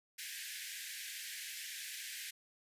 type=high-pass noise; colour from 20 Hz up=pink; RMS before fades=-45 dBFS; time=0.18-2.31 s; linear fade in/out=10 ms; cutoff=1600 Hz; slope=96 dB/octave; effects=resampled to 32000 Hz